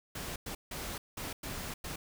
pink noise bursts at uneven times, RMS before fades -40 dBFS, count 6, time 0.15-0.36 / 0.46-0.55 / 0.71-0.98 / 1.17-1.33 / 1.43-1.74 / 1.84-1.96 s, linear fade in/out 5 ms, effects none

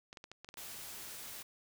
clicks, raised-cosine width 0.2 ms, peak -31 dBFS, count 8, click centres 0.129 / 0.172 / 0.241 / 0.316 / 0.446 / 0.489 / 0.541 / 0.573 s
white noise, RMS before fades -47 dBFS, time 0.57-1.43 s, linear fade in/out 10 ms
effects none

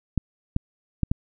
clicks, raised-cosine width 5 ms, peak -9 dBFS, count 4, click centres 0.177 / 0.564 / 1.033 / 1.115 s, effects none

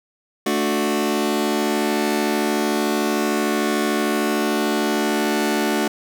sawtooth chord, D major, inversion second, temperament just, 220.2 / 293.7 / 367.1 Hz, A3 / D4 / F#4, +2 / 0 / -14 cents, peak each -19 dBFS, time 0.46-5.88 s, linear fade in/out 5 ms, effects none

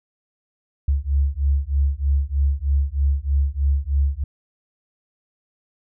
sine beating tone pair, 68.4 / 71.6 Hz, C#2 / D2, -23 / -43 cents, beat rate 3.2 Hz, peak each -20 dBFS, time 0.88-4.24 s, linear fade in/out 5 ms, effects none

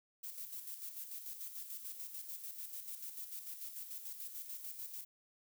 violet noise with tremolo, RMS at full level -45 dBFS, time 0.23-5.05 s, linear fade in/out 10 ms, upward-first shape square, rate 6.8 Hz, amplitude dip 50%, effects none

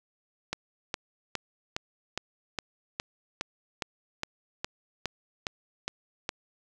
click train, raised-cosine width 0.2 ms, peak -13 dBFS, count 15, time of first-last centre 0.53-6.291 s, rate 2.43 Hz, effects none

